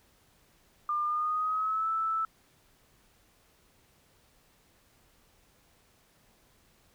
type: tone with pitch glide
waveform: sine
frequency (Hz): 1200 to 1316.2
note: D6 to E6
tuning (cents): +37 to -3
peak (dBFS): -27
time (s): 0.89-2.25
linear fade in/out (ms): 2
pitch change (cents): +160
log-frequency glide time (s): 1.04-1.89
effects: pink hiss -65 dBFS RMS until 6.94 s